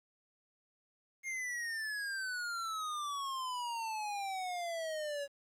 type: exponential sweep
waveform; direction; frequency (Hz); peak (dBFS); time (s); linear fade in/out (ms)
square; down; 2144 to 559; -37; 1.23-5.28; 50
effects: low-pass 10000 Hz 12 dB/octave + 11-bit